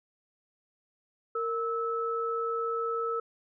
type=tone pair together; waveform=sine; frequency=461.4 / 1305 Hz; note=A#4 / E6; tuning=-18 / -18 cents; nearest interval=octave + tritone; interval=1800 cents; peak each=-31 / -31 dBFS; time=1.35-3.2 s; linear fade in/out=5 ms; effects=none